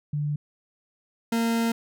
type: tone pair in turn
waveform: sine / 40% pulse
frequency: 147.5 / 229.8 Hz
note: D3 / A#3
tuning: +8 / -25 cents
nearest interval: minor sixth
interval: 767 cents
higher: second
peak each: -24 / -21 dBFS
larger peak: second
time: 0.13-0.36 / 1.32-1.72 s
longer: second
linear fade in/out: 5 ms
effects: none